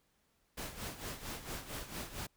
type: noise with tremolo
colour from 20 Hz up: pink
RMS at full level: -41 dBFS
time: 0.57-2.27 s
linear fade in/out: 10 ms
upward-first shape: sine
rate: 4.4 Hz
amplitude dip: 70%
effects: pink hiss -75 dBFS RMS until 2.36 s